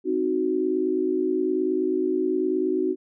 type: chord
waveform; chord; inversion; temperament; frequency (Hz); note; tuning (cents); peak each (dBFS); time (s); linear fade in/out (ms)
sine; C diminished; none; equal; 261.6 / 311.1 / 370; C4 / Eb4 / Gb4; 0 / 0 / 0; -29 / -26 / -23; 0.04-2.96; 50
effects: none